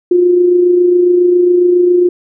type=tone with amplitude modulation; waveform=sine; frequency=355.4 Hz; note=F4; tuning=30 cents sharp; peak=-4 dBFS; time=0.11-2.09 s; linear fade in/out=5 ms; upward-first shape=sine; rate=27.3 Hz; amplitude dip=40%; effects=none